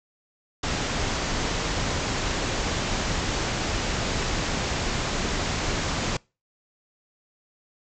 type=low-pass noise; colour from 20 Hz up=pink; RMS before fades=-27 dBFS; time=0.63-6.17 s; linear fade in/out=5 ms; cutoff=7500 Hz; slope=96 dB/octave; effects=noise-tail reverb RT60 0.3 s tail -26 dB re dry